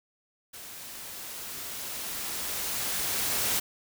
white noise with level ramp, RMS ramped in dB -44 to -27 dBFS, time 0.53-3.6 s, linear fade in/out 10 ms, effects none

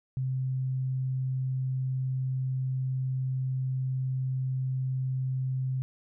sine tone, 130.5 Hz, C3, 4 cents flat, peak -27 dBFS, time 0.17-5.82 s, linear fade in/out 0 ms, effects none

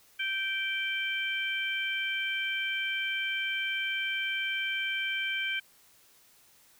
harmonic tone, 780 Hz, G5, 9 cents flat, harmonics 2 / 3 / 4, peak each -34 / -32 / -35 dBFS, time 0.19-5.6 s, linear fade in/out 10 ms, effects white hiss -61 dBFS RMS until 6.79 s

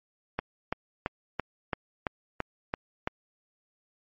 click train, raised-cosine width 0.5 ms, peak -13 dBFS, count 9, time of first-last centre 0.39-3.075 s, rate 2.98 Hz, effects MP3 32 kbps

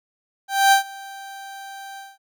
30% pulse tone with ADSR envelope, 784 Hz, G5, in tune, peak -8 dBFS, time 0.48-2.18 s, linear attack 240 ms, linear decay 110 ms, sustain -24 dB, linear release 200 ms, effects none

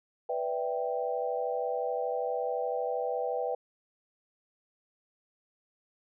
sine chord, E minor seventh, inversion second, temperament equal, 493.9 / 587.3 / 659.3 / 784 Hz, B4 / D5 / E5 / G5, 0 / 0 / 0 / 0 cents, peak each -32 / -37 / -36 / -35 dBFS, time 0.29-3.55 s, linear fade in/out 5 ms, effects none

